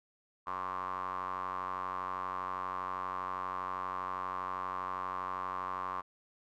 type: tone with band-pass filter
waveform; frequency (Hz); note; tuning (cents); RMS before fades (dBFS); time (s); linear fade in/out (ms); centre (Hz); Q
square; 46.25; F#1; 0; -38; 0.46-6.02; 20; 1100; 9.5
effects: none